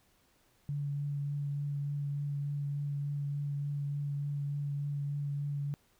sine tone with vibrato, 143.3 Hz, D3, 42 cents flat, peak -32 dBFS, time 0.69-5.74 s, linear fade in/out 0 ms, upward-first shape triangle, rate 3.4 Hz, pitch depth 15 cents each way, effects pink hiss -69 dBFS RMS until 5.99 s

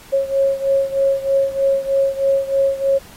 sine beating tone pair, 545 / 548.2 Hz, C#5 / C#5, -29 / -19 cents, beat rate 3.2 Hz, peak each -16 / -19 dBFS, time 0.12-2.99 s, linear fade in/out 20 ms, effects pink hiss -43 dBFS RMS until 3.16 s + AAC 48 kbps

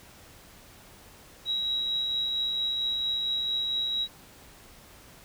sine tone with tremolo, 3859 Hz, B7, 41 cents flat, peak -25 dBFS, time 1.45-4.08 s, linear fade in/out 50 ms, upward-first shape triangle, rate 4.4 Hz, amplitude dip 25%, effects pink hiss -52 dBFS RMS until 5.24 s

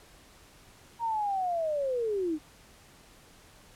sine linear sweep, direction down, 944 to 293.2 Hz, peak -27 dBFS, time 0.99-2.39 s, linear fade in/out 50 ms, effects pink hiss -56 dBFS RMS until 3.75 s + low-pass 12000 Hz 12 dB/octave

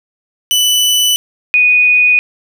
sawtooth / sine tone pair in turn, 2982 / 2477 Hz, F#7 / D#7, +13 / -8 cents, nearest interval minor third, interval 321 cents, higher first, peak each -6 dBFS, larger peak neither, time 0.51-1.16 / 1.54-2.19 s, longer neither, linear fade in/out 0 ms, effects none

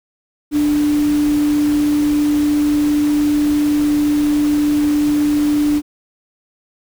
sine tone in noise, 295.5 Hz, D4, 11 cents sharp, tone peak -12 dBFS, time 0.51-5.82 s, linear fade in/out 50 ms, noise pink, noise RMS -30 dBFS, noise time 0.51-5.82 s, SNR +15 dB, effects none

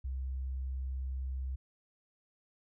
sine tone, 65.41 Hz, C2, in tune, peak -34 dBFS, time 0.04-1.56 s, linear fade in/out 10 ms, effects none

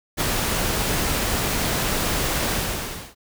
pink noise with ADSR envelope, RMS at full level -20 dBFS, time 0.17-3.15 s, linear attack 37 ms, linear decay 9 ms, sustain -3 dB, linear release 640 ms, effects none

